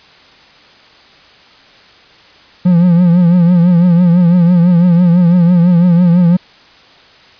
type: tone with vibrato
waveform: triangle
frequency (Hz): 174.61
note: F3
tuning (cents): 0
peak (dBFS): -3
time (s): 2.65-6.37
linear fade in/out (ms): 10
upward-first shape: triangle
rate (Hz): 6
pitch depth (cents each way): 87
effects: white hiss -42 dBFS RMS until 7.39 s + resampled to 11025 Hz